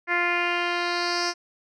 10% pulse tone with low-pass filter sweep, 349.2 Hz, F4, in tune, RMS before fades -25 dBFS, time 0.07-1.34 s, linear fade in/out 50 ms, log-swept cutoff 2000 to 5600 Hz, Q 3.8, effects none

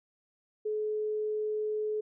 sine tone, 427.2 Hz, G#4, 49 cents sharp, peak -29 dBFS, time 0.65-2.01 s, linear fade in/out 10 ms, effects none

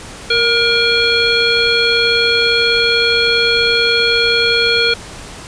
harmonic tone with a mistuned harmonic, 474.7 Hz, A#4, 31 cents sharp, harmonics 1 / 3 / 5 / 7 / 9, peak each -17 / -17 / -17 / -17 / -17 dBFS, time 0.3-4.94 s, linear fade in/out 5 ms, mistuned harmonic 1, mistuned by -37 cents, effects pink hiss -32 dBFS RMS until 5.47 s + resampled to 22050 Hz

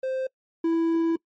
triangle tone pair in turn, 523 / 330.2 Hz, C5 / E4, -1 / +3 cents, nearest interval minor sixth, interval 796 cents, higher first, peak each -23 / -18 dBFS, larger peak second, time 0.03-0.27 / 0.64-1.16 s, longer second, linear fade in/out 5 ms, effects noise-tail reverb RT60 0.1 s tail -25 dB re dry + MP3 32 kbps

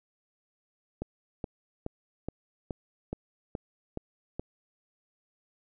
click train, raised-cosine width 2 ms, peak -20 dBFS, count 9, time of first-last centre 1.02-4.396 s, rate 2.37 Hz, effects none

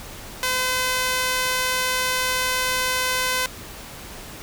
sawtooth tone with high-pass filter, 510 Hz, C5, 44 cents flat, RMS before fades -23 dBFS, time 0.43-3.46 s, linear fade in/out 0 ms, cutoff 1200 Hz, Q 0.64, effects pink hiss -38 dBFS RMS until 4.42 s

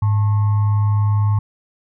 sine tone with frequency modulation, 103.83 Hz, G#2, in tune, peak -13 dBFS, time 0.02-1.39 s, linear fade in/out 5 ms, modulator 982 Hz, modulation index 0.22, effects none

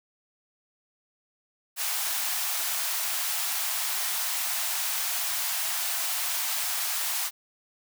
white high-pass noise, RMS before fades -29 dBFS, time 1.76-7.31 s, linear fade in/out 50 ms, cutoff 640 Hz, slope 96 dB/octave, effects none

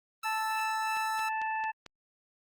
sawtooth tone, 1318.5 Hz, E6, in tune, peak -32 dBFS, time 0.23-1.29 s, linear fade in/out 5 ms
harmonic tone, 878 Hz, A5, 4 cents flat, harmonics 1 / 2 / 3, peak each -31 / -37 / -41 dBFS, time 0.24-1.72 s, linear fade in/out 20 ms
click train, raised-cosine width 0.2 ms, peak -27 dBFS, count 5, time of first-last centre 0.97-1.863 s, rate 4.48 Hz
effects Opus 24 kbps

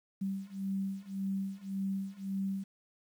sine beating tone pair, 193.3 / 195.1 Hz, G3 / G3, -24 / -8 cents, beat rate 1.8 Hz, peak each -37 / -36 dBFS, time 0.21-2.64 s, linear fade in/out 10 ms, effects 10-bit

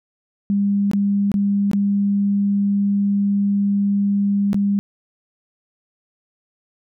sine tone with dropouts, 200.9 Hz, G3, 43 cents sharp, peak -15 dBFS, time 0.5-4.79 s, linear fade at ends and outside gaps 0 ms, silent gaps 0.914-0.934 / 1.317-1.341 / 1.714-1.733 / 4.531-4.544 s, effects none

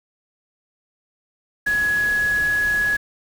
sine tone in noise, 1681 Hz, G#6, 20 cents sharp, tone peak -17 dBFS, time 1.66-2.97 s, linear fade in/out 10 ms, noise pink, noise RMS -34 dBFS, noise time 1.66-2.97 s, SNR +14 dB, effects none

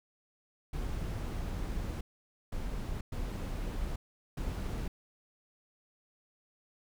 brown noise bursts at uneven times, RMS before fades -36 dBFS, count 4, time 0.73-2.01 / 2.52-3.01 / 3.12-3.96 / 4.37-4.88 s, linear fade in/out 5 ms, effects none

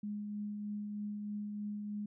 sine tone with tremolo, 207.7 Hz, G#3, in tune, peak -36 dBFS, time 0.03-2.06 s, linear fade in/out 5 ms, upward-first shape triangle, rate 3.2 Hz, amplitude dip 30%, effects none

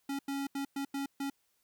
square tone bursts at uneven times, 277.2 Hz, C#4, in tune, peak -34 dBFS, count 6, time 0.09-0.19 / 0.28-0.47 / 0.55-0.65 / 0.76-0.85 / 0.94-1.06 / 1.2-1.3 s, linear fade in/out 5 ms, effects white hiss -75 dBFS RMS until 1.63 s

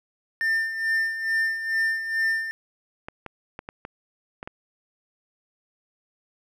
triangle tone with tremolo, 1798 Hz, A6, 37 cents sharp, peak -18 dBFS, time 0.41-2.51 s, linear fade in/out 0 ms, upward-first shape sine, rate 2.3 Hz, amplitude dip 65%
clicks, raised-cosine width 0.5 ms, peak -20 dBFS, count 7, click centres 3.085 / 3.263 / 3.591 / 3.689 / 3.851 / 4.429 / 4.475 s
effects none

